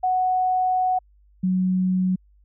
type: tone pair in turn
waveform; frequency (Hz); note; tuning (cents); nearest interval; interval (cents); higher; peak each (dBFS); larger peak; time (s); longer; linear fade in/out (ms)
sine; 740 / 185; F#5 / F#3; 0 / 0; 2 octaves; 2400; first; -18; neither; 0.03-0.99 / 1.43-2.16; first; 10
effects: added 50 Hz sine -53 dBFS peak until 2.44 s